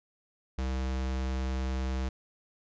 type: tone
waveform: square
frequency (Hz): 65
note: C2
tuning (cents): -11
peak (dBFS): -30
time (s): 0.58-2.09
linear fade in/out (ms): 5
effects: resampled to 16000 Hz